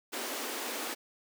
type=high-pass noise; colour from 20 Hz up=pink; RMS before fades=-37 dBFS; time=0.12-0.95 s; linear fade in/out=20 ms; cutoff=240 Hz; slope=96 dB/octave; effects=none